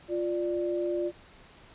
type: tone pair together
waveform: sine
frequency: 349.2 / 590.2 Hz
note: F4 / D5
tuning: 0 / +8 cents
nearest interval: major sixth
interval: 908 cents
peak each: -28 / -32 dBFS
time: 0.08-1.12 s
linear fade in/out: 50 ms
effects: pink hiss -54 dBFS RMS until 1.74 s + resampled to 8000 Hz